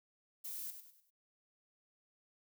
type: noise with echo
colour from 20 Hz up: violet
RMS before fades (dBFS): -44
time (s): 0.44-0.71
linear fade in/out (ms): 10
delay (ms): 99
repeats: 4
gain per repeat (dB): -8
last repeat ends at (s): 1.106
effects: none